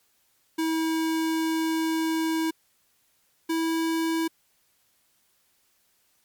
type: tone pair in turn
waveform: square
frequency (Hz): 322.2 / 326.3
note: E4 / E4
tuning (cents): -39 / -18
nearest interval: unison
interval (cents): 21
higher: second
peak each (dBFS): -24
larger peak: neither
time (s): 0.58-2.51 / 3.49-4.28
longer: first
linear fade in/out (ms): 10
effects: white hiss -67 dBFS RMS until 6.24 s + MP3 96 kbps